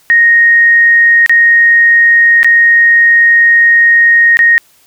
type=tone with dropouts; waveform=sine; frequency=1864.7 Hz; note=A#6; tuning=in tune; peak=-3 dBFS; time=0.1-4.58 s; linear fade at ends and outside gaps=0 ms; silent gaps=1.262-1.295 / 2.431-2.445 / 4.37-4.391 s; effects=white hiss -48 dBFS RMS until 4.86 s